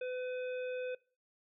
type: harmonic tone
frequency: 504 Hz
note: B4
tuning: 35 cents sharp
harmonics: 1 / 3 / 5 / 7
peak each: -36 / -49 / -48 / -59 dBFS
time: 0.01-0.95 s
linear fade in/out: 5 ms
effects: noise-tail reverb RT60 0.4 s tail -23 dB re dry